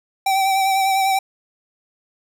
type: tone with vibrato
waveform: square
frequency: 773 Hz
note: G5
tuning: 24 cents flat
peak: -16 dBFS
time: 0.26-1.19 s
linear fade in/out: 5 ms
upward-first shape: sine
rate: 10 Hz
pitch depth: 27 cents each way
effects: none